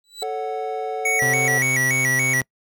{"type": "tone with exponential growth", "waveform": "35% pulse", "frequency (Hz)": 3951, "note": "B7", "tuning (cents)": 0, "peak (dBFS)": -23, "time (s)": [0.04, 0.23], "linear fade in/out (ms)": 1, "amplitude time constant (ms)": 41}
{"type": "chord", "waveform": "triangle", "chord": "F# minor", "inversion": "first", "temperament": "equal", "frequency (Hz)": [440, 554.4, 740], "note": ["A4", "C#5", "F#5"], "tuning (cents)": [0, 0, 0], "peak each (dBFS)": [-25, -31, -25], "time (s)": [0.22, 1.58], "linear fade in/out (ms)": 2}
{"type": "tone with vibrato", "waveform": "square", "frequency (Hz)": 2079, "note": "C7", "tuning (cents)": -12, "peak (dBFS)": -19, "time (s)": [1.05, 2.41], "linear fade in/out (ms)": 5, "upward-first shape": "square", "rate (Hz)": 3.5, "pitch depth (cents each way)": 120}
{"type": "tone", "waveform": "sawtooth", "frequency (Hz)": 130.81, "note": "C3", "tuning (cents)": 0, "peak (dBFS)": -21, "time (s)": [1.22, 2.42], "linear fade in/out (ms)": 0}
{"effects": ["noise-tail reverb RT60 0.1 s tail -25 dB re dry"]}